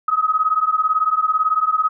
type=beating tone pair; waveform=sine; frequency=1258 / 1276 Hz; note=D#6 / D#6; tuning=+19 / +43 cents; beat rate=18 Hz; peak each=-18 dBFS; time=0.08-1.89 s; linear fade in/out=5 ms; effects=none